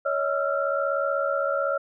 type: tone cluster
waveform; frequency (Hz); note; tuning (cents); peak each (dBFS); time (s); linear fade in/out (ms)
sine; 559 / 635 / 1316 / 1377; C#5 / D#5 / E6 / F6; +14 / +35 / -3 / -25; -25 / -30 / -33 / -28; 0.05-1.78; 10
effects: none